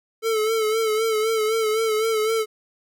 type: tone with vibrato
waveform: square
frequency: 440 Hz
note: A4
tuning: in tune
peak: -20 dBFS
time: 0.22-2.46 s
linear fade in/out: 50 ms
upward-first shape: sine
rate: 3.9 Hz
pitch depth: 50 cents each way
effects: none